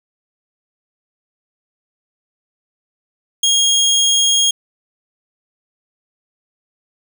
25% pulse tone, 3265 Hz, G#7, 30 cents flat, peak -8 dBFS, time 3.43-4.51 s, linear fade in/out 5 ms, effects none

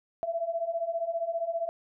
sine beating tone pair, 659.3 / 674.3 Hz, E5 / E5, 0 / +39 cents, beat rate 15 Hz, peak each -33 / -30 dBFS, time 0.23-1.69 s, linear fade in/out 0 ms, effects none

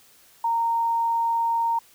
sine tone, 924 Hz, A#5, 16 cents flat, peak -20 dBFS, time 0.44-1.79 s, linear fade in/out 5 ms, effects white hiss -55 dBFS RMS until 1.94 s

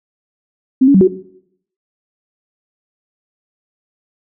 sine tone with pitch steps, 261.9 / 281 / 189.6 / 371.3 Hz, C4 / C#4 / F#3 / F#4, +2 / +24 / +43 / +6 cents, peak -5 dBFS, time 0.81-1.078 s, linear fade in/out 10 ms, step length 67 ms, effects noise-tail reverb RT60 0.7 s tail -17 dB re dry

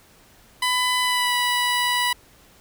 15% pulse tone with pitch glide, 1000 to 981.7 Hz, B5 to B5, +21 to -11 cents, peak -13 dBFS, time 0.62-2.13 s, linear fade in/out 5 ms, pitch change -32 cents, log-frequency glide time 1.02-1.34 s, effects pink hiss -53 dBFS RMS until 2.6 s

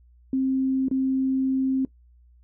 sine tone with dropouts, 264.3 Hz, C4, 18 cents sharp, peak -20 dBFS, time 0.33-1.85 s, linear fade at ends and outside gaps 2 ms, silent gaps 0.884-0.912 s, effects noise-tail reverb RT60 0.1 s tail -19 dB re dry + added 60 Hz sine -52 dBFS peak until 2.43 s

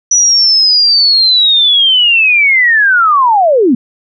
sine linear sweep, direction down, 5920 to 218.1 Hz, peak -5 dBFS, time 0.11-3.75 s, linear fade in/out 5 ms, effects none

